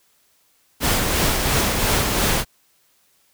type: noise with tremolo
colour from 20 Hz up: pink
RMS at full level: -18 dBFS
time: 0.8-2.45 s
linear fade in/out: 50 ms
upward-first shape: sine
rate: 2.9 Hz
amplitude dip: 35%
effects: white hiss -61 dBFS RMS until 3.33 s